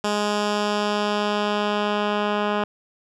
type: tone with low-pass filter sweep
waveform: 10% pulse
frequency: 207.7 Hz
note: G#3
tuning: in tune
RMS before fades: -23 dBFS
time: 0.04-2.64 s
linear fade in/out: 2 ms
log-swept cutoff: 7000 to 2400 Hz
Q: 1.1
effects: none